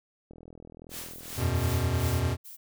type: click train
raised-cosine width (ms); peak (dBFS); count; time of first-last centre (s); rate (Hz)
2; -34; 45; 0.31-1.378; 41.2
type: noise with tremolo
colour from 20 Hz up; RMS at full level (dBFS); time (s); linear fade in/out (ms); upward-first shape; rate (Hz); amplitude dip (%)
white; -38; 0.89-2.23; 50; triangle; 2.7; 95
type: noise bursts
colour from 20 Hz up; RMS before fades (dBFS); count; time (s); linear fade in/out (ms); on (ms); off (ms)
violet; -45; 4; 1.09-2.57; 20; 130; 320
type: chord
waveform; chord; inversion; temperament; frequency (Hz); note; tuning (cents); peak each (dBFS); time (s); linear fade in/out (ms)
square; E suspended second; none; equal; 82.41 / 92.5 / 123.47; E2 / F#2 / B2; 0 / 0 / 0; -30; 1.36-2.37; 50
effects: none